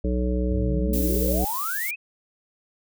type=harmonic tone; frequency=61.74 Hz; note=B1; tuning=in tune; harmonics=1 / 3 / 5 / 7 / 9; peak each=-23 / -28 / -30 / -31 / -33 dBFS; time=0.04-1.45 s; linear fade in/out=5 ms
type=exponential sweep; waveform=sine; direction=up; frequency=83 to 2637 Hz; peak=-28 dBFS; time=0.5-1.96 s; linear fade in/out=20 ms
type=noise; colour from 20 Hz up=violet; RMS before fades=-30 dBFS; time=0.93-1.91 s; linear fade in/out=5 ms
effects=none